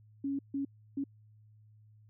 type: tone bursts at uneven times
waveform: sine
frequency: 277.2 Hz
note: C#4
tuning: in tune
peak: -31 dBFS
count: 3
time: 0.24-0.39 / 0.54-0.65 / 0.97-1.04 s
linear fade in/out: 5 ms
effects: added 107 Hz sine -57 dBFS peak until 2.09 s

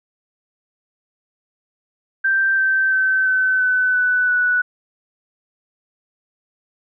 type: tone with pitch steps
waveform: sine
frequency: 1568 / 1552.7 / 1537.5 / 1522.5 / 1507.6 / 1492.9 / 1478.3 Hz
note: G6 / G6 / G6 / F#6 / F#6 / F#6 / F#6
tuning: 0 / -17 / -34 / +49 / +32 / +15 / -2 cents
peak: -14 dBFS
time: 2.24-4.62 s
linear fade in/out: 10 ms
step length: 340 ms
effects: none

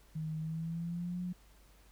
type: tone with pitch glide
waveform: sine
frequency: 157.1 to 179.42 Hz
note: D#3 to F3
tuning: +17 to +47 cents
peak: -35 dBFS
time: 0.15-1.33 s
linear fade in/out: 10 ms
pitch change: +230 cents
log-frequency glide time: 0.39-1.21 s
effects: added 50 Hz sine -60 dBFS peak until 1.91 s + pink hiss -65 dBFS RMS until 1.91 s

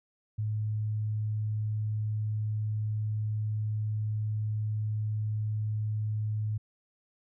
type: tone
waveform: sine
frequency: 107.2 Hz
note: A2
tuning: 45 cents flat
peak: -28 dBFS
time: 0.38-6.58 s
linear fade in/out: 10 ms
effects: none

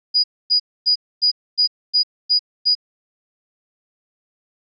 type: tone bursts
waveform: sine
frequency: 4909 Hz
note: D#8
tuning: 24 cents flat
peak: -12 dBFS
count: 8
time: 0.14-2.752 s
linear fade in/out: 20 ms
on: 99 ms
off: 260 ms
effects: none

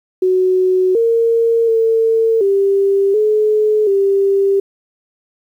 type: tone with pitch steps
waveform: sine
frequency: 370.8 / 459.9 / 450.9 / 394.5 / 427.1 / 393.9 Hz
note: F#4 / A#4 / A4 / G4 / G#4 / G4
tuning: +4 / -23 / +42 / +11 / +48 / +8 cents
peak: -10 dBFS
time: 0.22-4.6 s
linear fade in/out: 5 ms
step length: 730 ms
effects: 8-bit

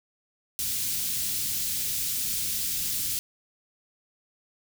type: band-stop noise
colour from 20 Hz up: white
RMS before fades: -29 dBFS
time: 0.59-3.19 s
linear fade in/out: 0 ms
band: 190 to 3500 Hz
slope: 12 dB/octave
effects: none

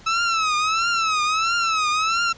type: tone with vibrato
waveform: sawtooth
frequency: 1304 Hz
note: E6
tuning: 19 cents flat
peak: -15 dBFS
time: 0.06-2.33 s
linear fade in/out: 10 ms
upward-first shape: triangle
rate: 1.5 Hz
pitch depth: 130 cents each way
effects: pink hiss -47 dBFS RMS until 2.37 s + resampled to 16000 Hz

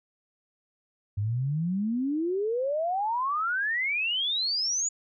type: exponential sweep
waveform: sine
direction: up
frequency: 98 to 7000 Hz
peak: -25 dBFS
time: 1.17-4.89 s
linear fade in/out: 10 ms
effects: none

